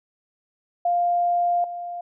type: tone with level steps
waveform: sine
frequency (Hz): 700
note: F5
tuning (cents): +4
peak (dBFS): -18 / -29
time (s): 0.85-2.01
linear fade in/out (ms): 5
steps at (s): 1.64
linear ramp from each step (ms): 2
effects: none